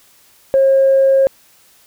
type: tone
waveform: sine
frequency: 539 Hz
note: C#5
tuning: 49 cents flat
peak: -7 dBFS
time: 0.54-1.27 s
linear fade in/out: 0 ms
effects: tanh soft clip ceiling -4 dBFS + white hiss -50 dBFS RMS until 1.86 s